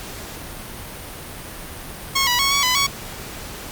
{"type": "tone with pitch steps", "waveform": "10% pulse", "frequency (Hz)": [1089, 976, 1103, 1124, 1005, 1117], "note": ["C#6", "B5", "C#6", "C#6", "B5", "C#6"], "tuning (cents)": [-31, -21, -9, 24, 30, 13], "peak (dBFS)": -8, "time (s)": [2.15, 2.87], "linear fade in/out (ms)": 10, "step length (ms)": 120, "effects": ["pink hiss -34 dBFS RMS until 3.71 s", "Opus 48 kbps"]}